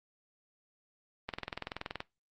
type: click train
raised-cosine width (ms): 0.3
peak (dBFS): -20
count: 16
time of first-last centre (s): 1.29-2.004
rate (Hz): 21
effects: noise-tail reverb RT60 0.2 s tail -20 dB re dry + Opus 32 kbps